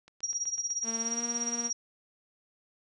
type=click train; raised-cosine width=0.2 ms; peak=-35 dBFS; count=10; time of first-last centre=0.08-1.206 s; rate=7.99 Hz
type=tone with tremolo; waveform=sine; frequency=5690 Hz; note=F8; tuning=31 cents sharp; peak=-27 dBFS; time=0.23-1.73 s; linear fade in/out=5 ms; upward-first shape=sine; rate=17 Hz; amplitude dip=80%
type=tone with pitch glide; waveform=sawtooth; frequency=227.6 to 236 Hz; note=A#3 to A#3; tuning=-41 to +22 cents; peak=-33 dBFS; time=0.83-1.71 s; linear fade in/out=50 ms; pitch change=+63 cents; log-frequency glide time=0.99-1.23 s
effects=resampled to 22050 Hz